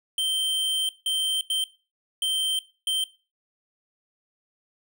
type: tone bursts at uneven times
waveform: square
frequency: 3124 Hz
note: G7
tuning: 7 cents flat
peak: -23 dBFS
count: 5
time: 0.18-0.89 / 1.06-1.41 / 1.5-1.64 / 2.22-2.59 / 2.87-3.04 s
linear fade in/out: 2 ms
effects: noise-tail reverb RT60 0.3 s tail -18 dB re dry

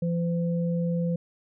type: tone pair together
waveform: sine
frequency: 170.19 / 510 Hz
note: F3 / C5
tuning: -44 / -44 cents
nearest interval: octave + perfect fifth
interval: 1900 cents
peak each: -24 / -32 dBFS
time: 0.02-1.16 s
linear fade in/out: 5 ms
effects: none

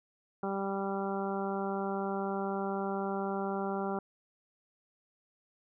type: harmonic tone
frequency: 196 Hz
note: G3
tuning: in tune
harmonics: 1 / 2 / 3 / 4 / 5 / 6 / 7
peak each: -36 / -36 / -41 / -38 / -44 / -45 / -43 dBFS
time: 0.43-3.99 s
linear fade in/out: 2 ms
effects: none

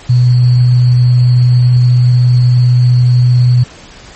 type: tone with sample-and-hold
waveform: sine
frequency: 123.47 Hz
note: B2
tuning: in tune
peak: -4 dBFS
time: 0.09-3.64 s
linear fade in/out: 10 ms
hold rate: 4410 Hz
effects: pink hiss -35 dBFS RMS until 4.15 s + MP3 32 kbps

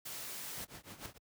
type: noise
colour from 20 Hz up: white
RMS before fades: -44 dBFS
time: 0.05-0.65 s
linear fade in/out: 10 ms
type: noise with tremolo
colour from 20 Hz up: pink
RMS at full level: -47 dBFS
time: 0.56-1.18 s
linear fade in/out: 5 ms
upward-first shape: triangle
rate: 6.5 Hz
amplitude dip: 100%
type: noise with exponential growth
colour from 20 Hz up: pink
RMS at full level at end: -42 dBFS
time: 0.86-1.06 s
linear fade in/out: 1 ms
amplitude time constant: 43 ms
effects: high-pass 60 Hz 12 dB/octave

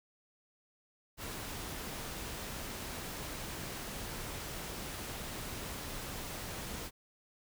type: noise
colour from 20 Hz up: pink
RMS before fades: -42 dBFS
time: 1.17-6.91 s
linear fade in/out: 50 ms
effects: none

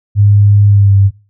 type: tone with pitch glide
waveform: sine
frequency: 102.2 to 98.72 Hz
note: G#2 to G2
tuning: -27 to +13 cents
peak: -4 dBFS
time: 0.15-1.11 s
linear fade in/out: 50 ms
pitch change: -60 cents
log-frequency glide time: 0.67-0.95 s
effects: noise-tail reverb RT60 0.3 s tail -17 dB re dry

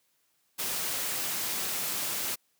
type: noise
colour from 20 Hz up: white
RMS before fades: -32 dBFS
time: 0.58-2.36 s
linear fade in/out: 20 ms
effects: white hiss -72 dBFS RMS until 2.59 s + high-pass 100 Hz 12 dB/octave

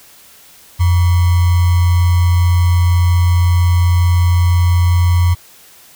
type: tone with sample-and-hold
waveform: sine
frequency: 87.8 Hz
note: F2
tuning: 10 cents sharp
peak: -8 dBFS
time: 0.79-5.35 s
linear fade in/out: 20 ms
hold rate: 1050 Hz
effects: white hiss -43 dBFS RMS until 5.95 s

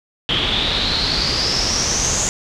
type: noise with low-pass filter sweep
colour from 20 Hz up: pink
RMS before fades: -19 dBFS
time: 0.29-2.29 s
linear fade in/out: 0 ms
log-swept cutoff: 3200 to 6900 Hz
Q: 8.9
effects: none

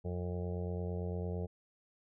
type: harmonic tone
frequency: 88.9 Hz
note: F2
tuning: 31 cents sharp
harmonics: 1 / 2 / 4 / 5 / 6 / 7 / 8 / 9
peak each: -37 / -41 / -48 / -43 / -50 / -50 / -56 / -56 dBFS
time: 0.04-1.47 s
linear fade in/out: 20 ms
effects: none

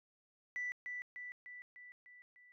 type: tone with echo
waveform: sine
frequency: 1975.5 Hz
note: B6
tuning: in tune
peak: -36 dBFS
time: 0.56-0.72 s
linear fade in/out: 0 ms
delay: 300 ms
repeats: 6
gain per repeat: -4 dB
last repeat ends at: 2.52 s
effects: tanh soft clip ceiling -33 dBFS

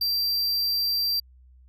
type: tone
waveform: square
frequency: 4708 Hz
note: D8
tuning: 3 cents sharp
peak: -23 dBFS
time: 0.01-1.2 s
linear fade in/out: 5 ms
effects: added 63 Hz sine -50 dBFS peak until 1.68 s

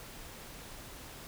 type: silence
effects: pink hiss -48 dBFS RMS until 1.27 s

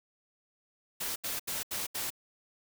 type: noise bursts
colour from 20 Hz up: white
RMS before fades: -35 dBFS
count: 5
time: 1-2.104 s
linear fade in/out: 10 ms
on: 160 ms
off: 76 ms
effects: none

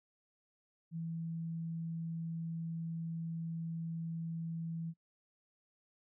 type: tone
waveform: sine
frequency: 164.81 Hz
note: E3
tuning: in tune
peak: -37 dBFS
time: 0.91-4.94 s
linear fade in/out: 50 ms
effects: noise-tail reverb RT60 0.1 s tail -25 dB re dry

